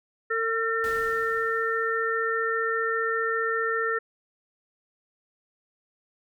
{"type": "harmonic tone", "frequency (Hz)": 452.5, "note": "A4", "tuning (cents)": 48, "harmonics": [1, 3, 4], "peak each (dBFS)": [-28, -28, -28], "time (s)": [0.3, 3.99], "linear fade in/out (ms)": 10}
{"type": "noise with exponential decay", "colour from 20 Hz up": "pink", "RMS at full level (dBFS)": -40, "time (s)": [0.84, 2.45], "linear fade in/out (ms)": 0, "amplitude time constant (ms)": 350}
{"effects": []}